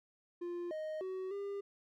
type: tone with pitch steps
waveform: triangle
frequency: 349.1 / 622 / 375.6 / 400.5 Hz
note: F4 / D#5 / F#4 / G4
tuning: -1 / -1 / +26 / +37 cents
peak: -36 dBFS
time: 0.41-1.61 s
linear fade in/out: 10 ms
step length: 300 ms
effects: none